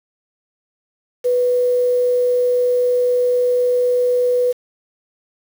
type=tone with quantisation; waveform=sine; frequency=493.9 Hz; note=B4; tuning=in tune; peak=-13 dBFS; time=1.24-4.53 s; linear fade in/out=20 ms; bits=6; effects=none

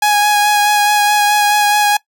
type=tone with vibrato; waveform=sawtooth; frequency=830.6 Hz; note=G#5; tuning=in tune; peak=-6 dBFS; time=0.02-1.97 s; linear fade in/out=5 ms; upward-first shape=sine; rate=4.7 Hz; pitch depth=15 cents each way; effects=noise-tail reverb RT60 0.1 s tail -20 dB re dry

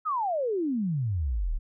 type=exponential sweep; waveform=sine; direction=down; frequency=1318.5 to 32.26 Hz; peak=-25 dBFS; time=0.05-1.59 s; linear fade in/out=20 ms; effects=none

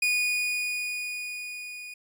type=tone with level ramp; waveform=40% pulse; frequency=2463 Hz; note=D#7; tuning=18 cents flat; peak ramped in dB=-21 to -38 dBFS; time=0.02-1.94 s; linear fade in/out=5 ms; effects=resampled to 32000 Hz

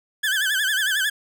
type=tone with vibrato; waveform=30% pulse; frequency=1625 Hz; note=G#6; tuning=38 cents flat; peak=-17 dBFS; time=0.23-1.1 s; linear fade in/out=10 ms; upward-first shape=sine; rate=11 Hz; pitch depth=130 cents each way; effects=none

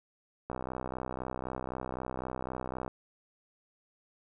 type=click train; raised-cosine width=1 ms; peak=-22 dBFS; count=153; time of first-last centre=0.5-2.879 s; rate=63.9 Hz; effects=none

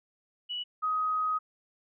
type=tone pair in turn; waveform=sine; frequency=2943 / 1257.6 Hz; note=F#7 / D#6; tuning=-10 / +18 cents; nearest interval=octave + minor third; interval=1472 cents; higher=first; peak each=-32 / -26 dBFS; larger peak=second; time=0.49-0.64 / 0.82-1.39 s; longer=second; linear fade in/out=20 ms; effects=none

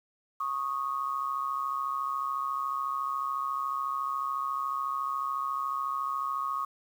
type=tone pair together; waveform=sine; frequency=1105 / 1239 Hz; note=C#6 / D#6; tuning=-6 / -8 cents; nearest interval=major second; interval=198 cents; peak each=-31 / -33 dBFS; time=0.4-6.65 s; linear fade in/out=5 ms; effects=9-bit

